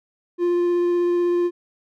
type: tone with vibrato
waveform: triangle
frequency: 350 Hz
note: F4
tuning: 4 cents sharp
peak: -15 dBFS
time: 0.38-1.51 s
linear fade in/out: 50 ms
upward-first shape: sine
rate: 16 Hz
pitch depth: 8 cents each way
effects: none